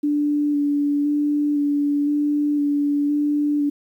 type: tone with vibrato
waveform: sine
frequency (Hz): 291.1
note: D4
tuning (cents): -15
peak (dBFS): -17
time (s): 0.03-3.7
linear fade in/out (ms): 10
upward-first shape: square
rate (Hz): 0.98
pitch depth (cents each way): 14
effects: 9-bit